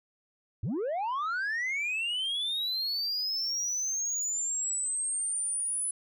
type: linear sweep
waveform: sine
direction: up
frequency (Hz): 79.7 to 10070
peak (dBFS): -26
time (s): 0.63-5.91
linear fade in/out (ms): 5
effects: tanh soft clip ceiling -28 dBFS